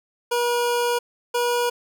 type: tone pair in turn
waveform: 25% pulse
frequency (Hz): 480.5 / 482.3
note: B4 / B4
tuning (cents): -48 / -41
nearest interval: unison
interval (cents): 7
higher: second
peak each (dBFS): -16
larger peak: neither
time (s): 0.31-0.99 / 1.34-1.7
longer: first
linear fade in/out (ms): 10
effects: none